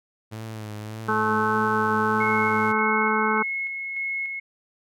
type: tone with vibrato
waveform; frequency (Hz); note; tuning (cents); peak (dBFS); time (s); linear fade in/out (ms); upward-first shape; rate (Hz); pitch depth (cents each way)
sawtooth; 108.4; A2; -25; -29; 0.31-2.73; 20; sine; 1.7; 47
type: harmonic tone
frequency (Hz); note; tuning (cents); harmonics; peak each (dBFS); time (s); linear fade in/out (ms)
216.6; A3; -27; 1 / 2 / 4 / 5 / 6 / 7; -27 / -27 / -27 / -27 / -27 / -27; 1.08-3.43; 10
type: tone with tremolo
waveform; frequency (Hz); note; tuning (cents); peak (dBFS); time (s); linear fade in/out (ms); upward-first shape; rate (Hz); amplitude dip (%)
sine; 2176; C#7; -33; -25; 2.2-4.4; 10; square; 1.7; 35
effects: none